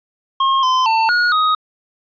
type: tone with pitch steps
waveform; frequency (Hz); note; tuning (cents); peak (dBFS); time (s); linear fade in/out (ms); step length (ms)
square; 1074 / 1029 / 895 / 1445 / 1254; C6 / C6 / A5 / F#6 / D#6; +45 / -29 / +29 / -41 / +13; -13; 0.4-1.55; 5; 230
effects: resampled to 11025 Hz + 9-bit